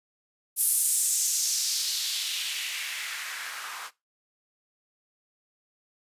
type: noise with band-pass filter sweep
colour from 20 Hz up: blue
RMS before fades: -29 dBFS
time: 0.56-3.91 s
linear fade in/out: 50 ms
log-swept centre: 11000 to 1100 Hz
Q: 2.1
effects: noise-tail reverb RT60 0.2 s tail -18 dB re dry + resampled to 32000 Hz